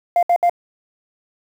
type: tone bursts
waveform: sine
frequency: 698 Hz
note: F5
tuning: 1 cent flat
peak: -9 dBFS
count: 3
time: 0.16-0.496 s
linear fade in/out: 2 ms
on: 68 ms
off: 66 ms
effects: tanh soft clip ceiling -10 dBFS + 7-bit